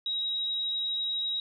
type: tone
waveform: sine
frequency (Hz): 3822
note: A#7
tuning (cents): +43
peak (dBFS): -28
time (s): 0.06-1.4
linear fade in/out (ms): 2
effects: none